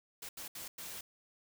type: noise bursts at uneven times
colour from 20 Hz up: white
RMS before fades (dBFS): -45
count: 4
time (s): 0.22-0.29 / 0.37-0.48 / 0.55-0.68 / 0.78-1.01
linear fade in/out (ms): 5
effects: none